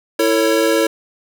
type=chord; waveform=square; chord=A major; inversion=second; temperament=equal with one note detuned; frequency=329.6 / 449.5 / 554.4 Hz; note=E4 / A4 / C#5; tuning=0 / +37 / 0 cents; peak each=-18 dBFS; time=0.19-0.87 s; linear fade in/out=5 ms; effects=none